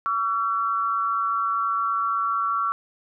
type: tone pair together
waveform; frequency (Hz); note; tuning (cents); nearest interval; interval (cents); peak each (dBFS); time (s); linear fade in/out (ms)
sine; 1137 / 1352.1; C#6 / E6; +44 / +44; minor third; 300; -24; 0.06-2.72; 0
effects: none